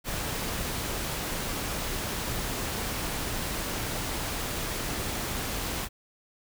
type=noise; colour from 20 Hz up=pink; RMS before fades=-32 dBFS; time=0.04-5.89 s; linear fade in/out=50 ms; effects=none